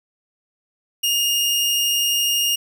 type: tone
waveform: sawtooth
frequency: 2838 Hz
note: F7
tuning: 27 cents sharp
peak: -14 dBFS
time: 1.03-2.56 s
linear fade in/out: 10 ms
effects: none